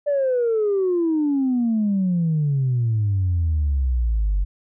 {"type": "exponential sweep", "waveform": "sine", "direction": "down", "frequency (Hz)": [590, 46.06], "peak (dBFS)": -16, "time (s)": [0.06, 4.45], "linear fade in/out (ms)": 20, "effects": ["tanh soft clip ceiling -14 dBFS"]}